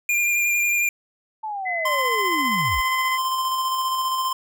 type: tone with vibrato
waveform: square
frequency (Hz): 2400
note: D7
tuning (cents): +37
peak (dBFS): -19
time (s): 0.09-0.89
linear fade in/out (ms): 2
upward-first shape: sine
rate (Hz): 11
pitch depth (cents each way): 17
type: linear sweep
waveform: sine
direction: down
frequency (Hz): 887 to 38.89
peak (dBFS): -26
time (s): 1.43-2.81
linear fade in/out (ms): 10
type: tone with pitch glide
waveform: sine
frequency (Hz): 2030 to 2042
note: B6 to C7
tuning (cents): +47 to -43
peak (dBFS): -24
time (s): 1.65-3.18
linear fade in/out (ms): 20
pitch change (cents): +10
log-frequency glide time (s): 1.87-2.72
type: tone with tremolo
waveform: square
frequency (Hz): 1042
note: C6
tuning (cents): -7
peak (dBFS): -21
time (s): 1.85-4.33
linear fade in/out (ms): 5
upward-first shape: square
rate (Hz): 15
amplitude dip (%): 25
effects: none